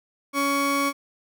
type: tone pair together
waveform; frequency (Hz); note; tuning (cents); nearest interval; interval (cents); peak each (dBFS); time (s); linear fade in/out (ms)
30% pulse; 280 / 1120; C#4 / C#6; +18 / +18; 2 octaves; 2400; -22; 0.33-0.93; 50
effects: none